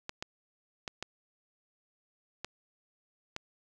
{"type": "clicks", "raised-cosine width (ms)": 0.2, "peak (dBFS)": -19, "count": 6, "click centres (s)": [0.094, 0.225, 0.878, 1.026, 2.446, 3.364], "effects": []}